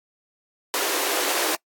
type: high-pass noise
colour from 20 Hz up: pink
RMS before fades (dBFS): -24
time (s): 0.74-1.55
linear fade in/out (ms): 0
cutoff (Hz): 310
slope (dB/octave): 48
effects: noise-tail reverb RT60 0.1 s tail -23 dB re dry + AAC 64 kbps